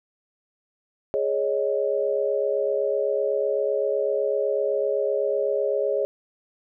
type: chord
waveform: sine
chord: Ab suspended fourth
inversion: none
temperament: equal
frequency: 415.3 / 554.4 / 622.3 Hz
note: Ab4 / Db5 / Eb5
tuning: 0 / 0 / 0 cents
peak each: -25 / -24 / -28 dBFS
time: 1.14-6.05 s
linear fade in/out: 0 ms
effects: none